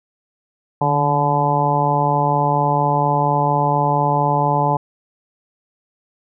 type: harmonic tone with a mistuned harmonic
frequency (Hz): 144.3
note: D3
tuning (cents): -30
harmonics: 1 / 2 / 3 / 4 / 5 / 6 / 7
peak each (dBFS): -20 / -27 / -26 / -24 / -23 / -18 / -23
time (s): 0.81-4.77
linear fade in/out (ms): 5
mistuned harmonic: 1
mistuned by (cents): +48
effects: none